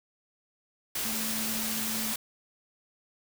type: tone in noise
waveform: sine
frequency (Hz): 220.9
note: A3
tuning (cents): +7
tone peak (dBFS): -36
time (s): 1.05-2.13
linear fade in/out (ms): 5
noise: white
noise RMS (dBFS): -32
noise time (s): 0.95-2.16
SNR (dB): -7
effects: none